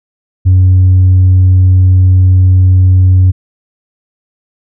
triangle tone with tanh clipping, 92.5 Hz, F#2, in tune, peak -3 dBFS, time 0.45-3.32 s, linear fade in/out 20 ms, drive 6 dB, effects none

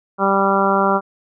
harmonic tone, 196 Hz, G3, in tune, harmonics 1 / 2 / 3 / 4 / 5 / 6 / 7, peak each -21 / -21 / -21 / -21 / -21 / -21 / -21 dBFS, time 0.18-1.01 s, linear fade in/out 50 ms, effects none

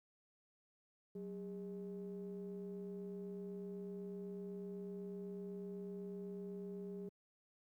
triangle ring-modulated tone, 110 Hz, A2, in tune, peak -39 dBFS, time 1.15-7.09 s, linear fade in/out 5 ms, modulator 296 Hz, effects high-pass 60 Hz 12 dB/octave + 13-bit

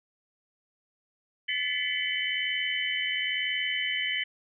sine tone cluster, 1744 / 1998 / 2079 / 2264 / 3024 Hz, A6 / B6 / C7 / C#7 / F#7, -16 / +20 / -12 / +36 / +37 cents, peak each -36 / -32 / -35 / -36 / -31 dBFS, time 1.48-4.24 s, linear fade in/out 10 ms, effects none

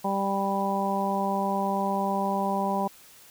harmonic tone, 196.8 Hz, G3, 7 cents sharp, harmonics 1 / 2 / 3 / 4 / 5, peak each -29 / -34 / -32 / -29 / -30 dBFS, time 0.04-2.88 s, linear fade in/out 10 ms, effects white hiss -52 dBFS RMS until 3.3 s

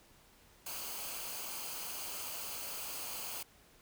white noise with comb filter, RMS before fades -42 dBFS, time 0.66-3.43 s, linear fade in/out 5 ms, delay 0.54 ms, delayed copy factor -0.55, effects pink hiss -63 dBFS RMS until 3.81 s

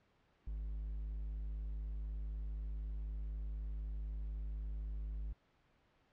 triangle tone, 52 Hz, G#1, 3 cents sharp, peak -37 dBFS, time 0.47-5.33 s, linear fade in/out 5 ms, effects pink hiss -73 dBFS RMS until 6.12 s + low-pass 3000 Hz 12 dB/octave

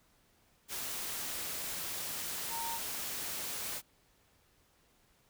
sine tone in noise, 920 Hz, A#5, 23 cents flat, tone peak -38 dBFS, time 2.49-2.8 s, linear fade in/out 50 ms, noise white, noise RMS -39 dBFS, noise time 0.68-3.82 s, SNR -2 dB, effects pink hiss -69 dBFS RMS until 5.29 s

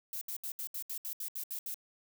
violet noise bursts, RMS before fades -39 dBFS, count 11, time 0.13-1.743 s, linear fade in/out 2 ms, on 83 ms, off 70 ms, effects none

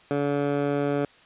15% pulse tone with band-pass filter, 143.2 Hz, D3, 43 cents flat, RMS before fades -25 dBFS, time 0.11-1.05 s, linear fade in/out 0 ms, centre 500 Hz, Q 0.62, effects white hiss -54 dBFS RMS until 1.25 s + resampled to 8000 Hz

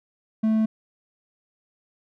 triangle tone, 219.4 Hz, A3, 5 cents flat, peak -16 dBFS, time 0.43-0.66 s, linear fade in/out 10 ms, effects none

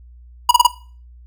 square tone bursts, 967 Hz, B5, 37 cents flat, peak -7 dBFS, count 4, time 0.49-0.667 s, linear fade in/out 5 ms, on 21 ms, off 31 ms, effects noise-tail reverb RT60 0.4 s tail -17 dB re dry + added 60 Hz sine -40 dBFS peak until 1.26 s

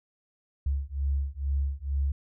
sine beating tone pair, 68.4 / 70.6 Hz, C#2 / C#2, -23 / +32 cents, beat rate 2.2 Hz, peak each -29 dBFS, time 0.66-2.12 s, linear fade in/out 5 ms, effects none

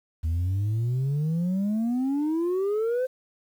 sine exponential sweep, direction up, 78.2 to 523.3 Hz, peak -20 dBFS, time 0.23-3.07 s, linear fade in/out 20 ms, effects tanh soft clip ceiling -22 dBFS + 9-bit

